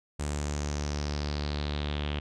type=tone with low-pass filter sweep; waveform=sawtooth; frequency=73.42 Hz; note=D2; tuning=in tune; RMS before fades=-32 dBFS; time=0.19-2.2 s; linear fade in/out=10 ms; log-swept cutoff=8200 to 3100 Hz; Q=4.2; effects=none